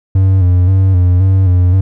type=tone with vibrato; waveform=triangle; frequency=92.5 Hz; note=F#2; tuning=in tune; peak=-4 dBFS; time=0.15-1.81 s; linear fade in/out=5 ms; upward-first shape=square; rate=1.9 Hz; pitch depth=52 cents each way; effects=none